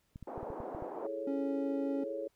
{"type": "clicks", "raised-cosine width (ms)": 5, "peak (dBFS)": -33, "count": 8, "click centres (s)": [0.159, 0.227, 0.378, 0.43, 0.503, 0.603, 0.749, 0.824]}
{"type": "band-pass noise", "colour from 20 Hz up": "white", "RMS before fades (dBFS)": -42, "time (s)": [0.27, 1.07], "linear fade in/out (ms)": 5, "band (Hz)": [280, 790], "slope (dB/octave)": 24}
{"type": "chord", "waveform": "sine", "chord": "A major seventh", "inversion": "second", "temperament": "equal", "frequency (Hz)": [329.6, 415.3, 440, 554.4], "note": ["E4", "G#4", "A4", "C#5"], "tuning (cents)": [0, 0, 0, 0], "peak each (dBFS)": [-44, -43, -43, -38], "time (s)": [1.02, 2.28], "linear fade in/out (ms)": 10}
{"type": "tone", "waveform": "triangle", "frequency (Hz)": 277.2, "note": "C#4", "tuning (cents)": 0, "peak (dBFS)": -31, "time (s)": [1.27, 2.04], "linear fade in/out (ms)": 5}
{"effects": ["pink hiss -75 dBFS RMS until 2.35 s"]}